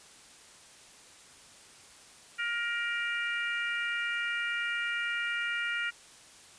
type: harmonic tone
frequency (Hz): 471.2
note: A#4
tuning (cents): +19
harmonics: 3 / 4 / 5 / 6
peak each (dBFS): -33 / -35 / -37 / -39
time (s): 2.38-5.91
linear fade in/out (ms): 20
effects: white hiss -54 dBFS RMS until 6.58 s + resampled to 22050 Hz